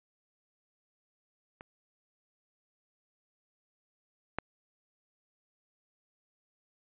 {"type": "clicks", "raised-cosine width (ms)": 0.5, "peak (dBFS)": [-30, -16], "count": 2, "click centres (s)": [1.609, 4.386], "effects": ["resampled to 8000 Hz"]}